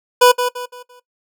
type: tone with echo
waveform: 25% pulse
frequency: 493.9 Hz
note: B4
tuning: in tune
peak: -3 dBFS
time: 0.21-0.32 s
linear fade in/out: 10 ms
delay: 170 ms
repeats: 4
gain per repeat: -9 dB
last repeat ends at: 1 s
effects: noise-tail reverb RT60 0.1 s tail -17 dB re dry